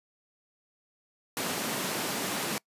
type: high-pass noise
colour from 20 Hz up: pink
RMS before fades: -32 dBFS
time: 1.37-2.58 s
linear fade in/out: 0 ms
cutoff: 160 Hz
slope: 24 dB/octave
effects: noise-tail reverb RT60 0.1 s tail -25 dB re dry + resampled to 32000 Hz